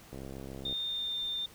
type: click train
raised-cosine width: 2 ms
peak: -30 dBFS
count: 41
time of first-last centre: 0.13-0.726 s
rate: 67.1 Hz
type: tone with pitch glide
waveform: sine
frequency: 3637 to 3606 Hz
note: A#7 to A7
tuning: -43 to +42 cents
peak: -32 dBFS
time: 0.65-1.46 s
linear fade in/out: 5 ms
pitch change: -15 cents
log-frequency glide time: 0.81-1.19 s
effects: pink hiss -55 dBFS RMS until 1.54 s

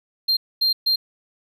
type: tone bursts at uneven times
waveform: triangle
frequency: 4186 Hz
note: C8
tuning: in tune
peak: -15 dBFS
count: 3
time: 0.28-0.37 / 0.61-0.73 / 0.86-0.96 s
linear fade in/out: 10 ms
effects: none

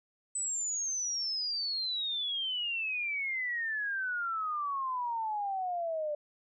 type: exponential sweep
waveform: sine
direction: down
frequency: 8070 to 587.3 Hz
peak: -31 dBFS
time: 0.35-6.15 s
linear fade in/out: 5 ms
effects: none

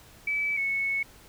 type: tone pair in turn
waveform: sine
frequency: 2300 / 2205 Hz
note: D7 / C#7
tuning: -37 / -10 cents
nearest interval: minor second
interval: 73 cents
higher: first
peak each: -25 dBFS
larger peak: neither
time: 0.27-0.57 / 0.57-1.03 s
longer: second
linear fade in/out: 5 ms
effects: pink hiss -53 dBFS RMS until 1.28 s

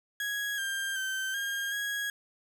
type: tone with pitch steps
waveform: 35% pulse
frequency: 1659 / 1593 / 1550 / 1616 / 1653 Hz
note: G#6 / G6 / G6 / G#6 / G#6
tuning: -2 / +27 / -20 / -48 / -9 cents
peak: -29 dBFS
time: 0.2-2.1 s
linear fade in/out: 2 ms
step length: 380 ms
effects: none

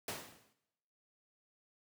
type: noise with exponential decay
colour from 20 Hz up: pink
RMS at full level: -37 dBFS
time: 0.08-0.53 s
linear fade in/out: 2 ms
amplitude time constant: 97 ms
effects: noise-tail reverb RT60 0.9 s tail -17 dB re dry + high-pass 150 Hz 12 dB/octave

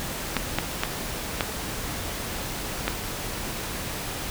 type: clicks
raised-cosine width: 0.3 ms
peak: -6 dBFS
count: 5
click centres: 0.367 / 0.586 / 0.835 / 1.408 / 2.88 s
effects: pink hiss -32 dBFS RMS until 4.3 s

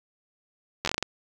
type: slowing click train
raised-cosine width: 0.2 ms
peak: -9 dBFS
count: 8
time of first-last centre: 0.85-1.026 s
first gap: 11 ms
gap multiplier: 1.27
effects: 8-bit

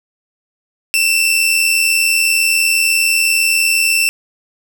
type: tone pair together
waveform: sawtooth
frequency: 2637 / 2717 Hz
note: E7 / F7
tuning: 0 / -48 cents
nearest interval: minor second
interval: 52 cents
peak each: -11 dBFS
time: 0.94-4.09 s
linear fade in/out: 0 ms
effects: none

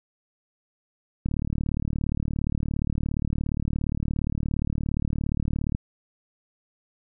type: click train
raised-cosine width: 5 ms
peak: -14 dBFS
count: 168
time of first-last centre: 1.26-5.749 s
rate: 37.2 Hz
effects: none

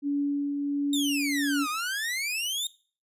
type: tone with tremolo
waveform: sine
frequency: 285.1 Hz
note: C#4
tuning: 49 cents sharp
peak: -23 dBFS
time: 0.02-1.67 s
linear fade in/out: 50 ms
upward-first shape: triangle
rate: 1.4 Hz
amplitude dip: 35%
type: exponential two-way sweep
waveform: sawtooth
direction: down then up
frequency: 3729 to 1200 to 3729 Hz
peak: -25 dBFS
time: 0.93-2.67 s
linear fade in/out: 2 ms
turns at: 1.69 s
effects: noise-tail reverb RT60 0.4 s tail -20 dB re dry + resampled to 32000 Hz

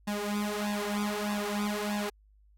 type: tone with flanger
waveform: sawtooth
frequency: 207.1 Hz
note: G#3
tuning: 5 cents flat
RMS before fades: -32 dBFS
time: 0.07-2.1 s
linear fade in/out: 10 ms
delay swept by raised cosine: 1.1 to 4 ms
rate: 1.6 Hz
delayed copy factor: +0.85
effects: added 51 Hz sine -58 dBFS peak until 2.57 s + AAC 48 kbps

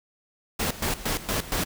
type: noise with tremolo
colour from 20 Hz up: pink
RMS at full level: -26 dBFS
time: 0.59-1.65 s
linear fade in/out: 10 ms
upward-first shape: square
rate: 4.3 Hz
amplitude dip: 80%
effects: none

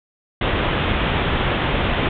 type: low-pass noise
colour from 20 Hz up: pink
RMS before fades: -20 dBFS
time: 0.41-2.09 s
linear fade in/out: 5 ms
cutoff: 3600 Hz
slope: 96 dB/octave
effects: none

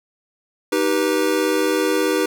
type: chord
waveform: square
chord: Eb augmented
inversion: none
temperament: just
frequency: 311.1 / 388.9 / 486.1 Hz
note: Eb4 / G4 / B4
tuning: 0 / -14 / -28 cents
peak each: -22 dBFS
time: 0.72-2.26 s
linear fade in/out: 5 ms
effects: none

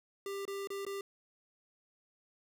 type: tone with dropouts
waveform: square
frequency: 396.1 Hz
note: G4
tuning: 18 cents sharp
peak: -38 dBFS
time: 0.26-1.01 s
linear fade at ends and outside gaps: 2 ms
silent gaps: 0.453-0.478 / 0.673-0.703 / 0.851-0.865 s
effects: none

